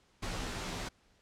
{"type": "noise with comb filter", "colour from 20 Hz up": "pink", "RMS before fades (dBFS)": -38, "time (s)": [0.22, 0.89], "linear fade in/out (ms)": 10, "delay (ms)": 14, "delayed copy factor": -0.85, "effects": ["pink hiss -68 dBFS RMS until 1.21 s", "low-pass 7000 Hz 12 dB/octave"]}